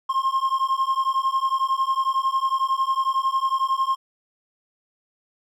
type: beating tone pair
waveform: triangle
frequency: 1061 / 1072 Hz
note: C6 / C6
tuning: +24 / +42 cents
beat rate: 11 Hz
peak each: -21 dBFS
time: 0.09-3.96 s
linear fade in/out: 10 ms
effects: none